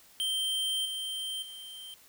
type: tone with level steps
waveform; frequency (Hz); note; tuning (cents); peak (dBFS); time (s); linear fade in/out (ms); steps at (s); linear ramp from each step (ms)
square; 3136; G7; 0; -29 / -34 / -43; 0.2-1.94; 0; 0.85 / 1.42; 5
effects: white hiss -58 dBFS RMS until 2.08 s